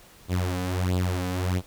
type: tone with flanger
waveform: sawtooth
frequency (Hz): 90.9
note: F#2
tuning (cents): -30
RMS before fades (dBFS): -26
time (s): 0.28-1.62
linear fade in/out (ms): 50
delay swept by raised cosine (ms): 0.24 to 4.04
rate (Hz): 1.5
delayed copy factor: +0.8
effects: pink hiss -52 dBFS RMS until 1.66 s